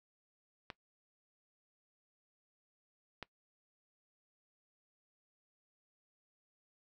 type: clicks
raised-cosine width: 0.3 ms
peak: -26 dBFS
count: 2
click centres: 0.702 / 3.227 s
effects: noise-tail reverb RT60 0.1 s tail -21 dB re dry